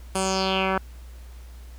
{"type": "tone with low-pass filter sweep", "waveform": "10% pulse", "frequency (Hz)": 190.3, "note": "F#3", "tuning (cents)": 49, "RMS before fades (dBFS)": -24, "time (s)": [0.15, 0.78], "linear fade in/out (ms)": 2, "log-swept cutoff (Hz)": [10000, 1600], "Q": 3.9, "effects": ["added 60 Hz sine -39 dBFS peak until 1.78 s", "pink hiss -54 dBFS RMS until 1.78 s"]}